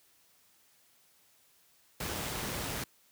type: noise with amplitude modulation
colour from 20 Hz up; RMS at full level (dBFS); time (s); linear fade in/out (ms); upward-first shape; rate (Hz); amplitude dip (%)
pink; -35; 2-2.84; 5; sine; 114; 25
effects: white hiss -66 dBFS RMS until 3.11 s + high-pass 60 Hz 12 dB/octave